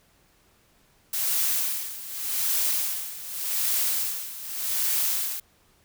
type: noise with tremolo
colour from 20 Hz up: blue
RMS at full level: -24 dBFS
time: 1.13-5.4 s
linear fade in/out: 5 ms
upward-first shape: sine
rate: 0.85 Hz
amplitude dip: 80%
effects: pink hiss -62 dBFS RMS until 5.84 s